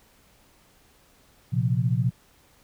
sine chord, Bb suspended second, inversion none, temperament just, 116.54 / 131.11 / 174.81 Hz, Bb2 / C3 / F3, 0 / +4 / +2 cents, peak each -24 / -24 / -28 dBFS, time 1.52-2.11 s, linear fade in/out 20 ms, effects pink hiss -59 dBFS RMS until 2.63 s

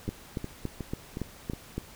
two click trains, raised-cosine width 3 ms, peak -21 / -18 dBFS, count 5 / 7, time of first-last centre 0.08-1.535 / 0.09-1.78 s, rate 2.75 / 3.55 Hz, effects pink hiss -50 dBFS RMS until 1.95 s

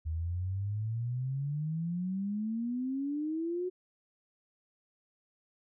sine exponential sweep, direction up, 77.7 to 370 Hz, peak -31 dBFS, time 0.05-3.7 s, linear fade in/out 20 ms, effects none

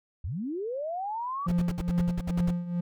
sine linear sweep, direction up, 61.9 to 1174.7 Hz, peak -30 dBFS, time 0.24-1.47 s, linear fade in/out 5 ms
triangle tone with tremolo, 174.61 Hz, F3, in tune, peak -20 dBFS, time 1.46-2.81 s, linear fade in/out 10 ms, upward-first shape triangle, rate 2.3 Hz, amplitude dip 80%
brown noise bursts, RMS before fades -31 dBFS, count 11, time 1.48-2.509 s, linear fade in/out 5 ms, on 39 ms, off 60 ms
effects none

